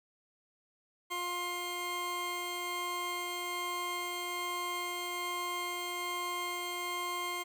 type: tone pair together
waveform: 20% pulse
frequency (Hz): 353.5 / 1059.3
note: F4 / C6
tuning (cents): +21 / +21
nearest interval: octave + perfect fifth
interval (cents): 1900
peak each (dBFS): -36 / -31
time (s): 1.1-7.44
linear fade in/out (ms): 20
effects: none